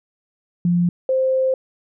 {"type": "tone pair in turn", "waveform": "sine", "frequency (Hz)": [174.61, 523.2], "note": ["F3", "C5"], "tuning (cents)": [0, 0], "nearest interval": "octave + perfect fifth", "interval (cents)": 1900, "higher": "second", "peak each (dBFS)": [-14, -15], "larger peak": "first", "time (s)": [[0.65, 0.89], [1.09, 1.54]], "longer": "second", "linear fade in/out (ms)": 2, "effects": []}